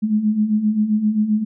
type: beating tone pair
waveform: sine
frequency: 207.7 / 215.3 Hz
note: G#3 / A3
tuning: 0 / -37 cents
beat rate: 7.6 Hz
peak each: -22 / -16 dBFS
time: 0.02-1.45 s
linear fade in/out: 20 ms
effects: none